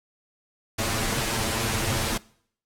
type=noise with comb filter; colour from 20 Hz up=pink; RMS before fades=-26 dBFS; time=0.78-2.18 s; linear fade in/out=10 ms; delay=8.9 ms; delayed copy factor=+1; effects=noise-tail reverb RT60 0.6 s tail -22 dB re dry + low-pass 12000 Hz 12 dB/octave